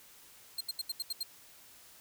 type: tone bursts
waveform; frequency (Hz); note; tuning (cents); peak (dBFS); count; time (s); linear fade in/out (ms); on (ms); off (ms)
sawtooth; 4186; C8; 0; -30; 7; 0.58-1.232; 5; 28; 76
effects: white hiss -57 dBFS RMS until 2 s